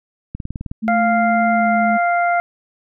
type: click train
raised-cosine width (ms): 5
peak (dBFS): -14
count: 8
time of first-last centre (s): 0.35-0.715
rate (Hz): 19.2
type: tone with pitch glide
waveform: sine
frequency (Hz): 220 to 215.8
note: A3 to A3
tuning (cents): 0 to -33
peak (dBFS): -18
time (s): 0.82-1.98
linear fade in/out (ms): 20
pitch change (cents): -33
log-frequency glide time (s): 1.53-1.67
type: harmonic tone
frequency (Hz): 697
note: F5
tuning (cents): -4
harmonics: 1 / 2 / 3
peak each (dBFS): -15 / -21 / -25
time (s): 0.88-2.4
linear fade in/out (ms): 0
effects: none